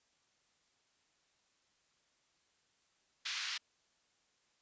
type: band-pass noise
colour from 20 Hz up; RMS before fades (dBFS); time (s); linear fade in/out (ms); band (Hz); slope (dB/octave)
white; -40; 3.25-3.58; 10; 1300 to 5200; 24
effects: white hiss -75 dBFS RMS until 4.61 s + resampled to 16000 Hz